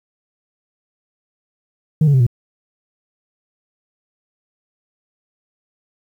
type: tone with pitch steps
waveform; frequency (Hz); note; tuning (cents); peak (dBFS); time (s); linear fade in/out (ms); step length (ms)
sine; 155.56 / 142.65 / 130.81 / 119.95; D#3 / C#3 / C3 / A#2; 0 / +50 / 0 / +50; -7; 2.01-2.266; 5; 64
effects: tanh soft clip ceiling -8 dBFS + 8-bit